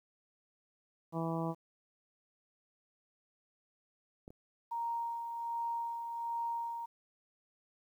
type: harmonic tone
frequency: 164.5 Hz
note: E3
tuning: 3 cents flat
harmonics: 1 / 2 / 3 / 4 / 5 / 6 / 7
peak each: -36 / -39 / -43 / -42 / -44 / -43 / -47 dBFS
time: 1.12-1.55 s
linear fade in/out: 50 ms
type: clicks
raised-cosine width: 2 ms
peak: -35 / -40 dBFS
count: 2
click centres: 4.279 / 4.305 s
type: tone with tremolo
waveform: sine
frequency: 932.3 Hz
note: A#5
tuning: in tune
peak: -33 dBFS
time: 4.71-6.86 s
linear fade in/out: 10 ms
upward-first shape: sine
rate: 1.3 Hz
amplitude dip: 45%
effects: 11-bit